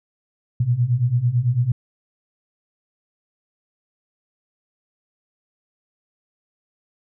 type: beating tone pair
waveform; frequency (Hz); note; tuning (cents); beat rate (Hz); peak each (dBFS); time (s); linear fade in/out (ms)
sine; 116.7 / 125.7; A#2 / B2; +2 / +31; 9; -21 / -18; 0.6-1.72; 5
effects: none